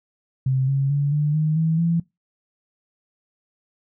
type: tone with pitch steps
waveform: sine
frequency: 131.7 / 137.13 / 142.79 / 148.68 / 154.82 / 161.21 / 167.86 Hz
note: C3 / C#3 / D3 / D3 / D#3 / E3 / E3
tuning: +12 / -18 / -48 / +22 / -8 / -38 / +32 cents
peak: -17 dBFS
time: 0.46-2 s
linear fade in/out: 5 ms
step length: 220 ms
effects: noise-tail reverb RT60 0.2 s tail -22 dB re dry